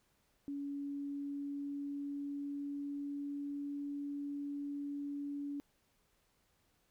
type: tone with pitch glide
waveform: sine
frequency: 282.8 to 285.6 Hz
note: C#4 to D4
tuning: +35 to -48 cents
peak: -38 dBFS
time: 0.48-5.6 s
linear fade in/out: 0 ms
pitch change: +17 cents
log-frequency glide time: 0.71-3.87 s
effects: pink hiss -75 dBFS RMS until 6.9 s